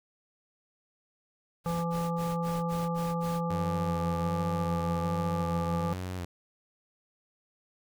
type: noise bursts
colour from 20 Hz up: pink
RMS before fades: -43 dBFS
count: 7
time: 1.64-3.41 s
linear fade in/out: 50 ms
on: 210 ms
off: 50 ms
type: harmonic tone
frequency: 169.1 Hz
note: E3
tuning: 44 cents sharp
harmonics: 1 / 3 / 5 / 7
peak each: -30 / -35 / -37 / -38 dBFS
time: 1.66-5.93 s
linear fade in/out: 0 ms
type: tone with vibrato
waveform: sawtooth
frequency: 89.5 Hz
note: F2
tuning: 43 cents sharp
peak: -30 dBFS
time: 3.5-6.25 s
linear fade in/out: 5 ms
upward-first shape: square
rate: 1.3 Hz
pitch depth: 44 cents each way
effects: none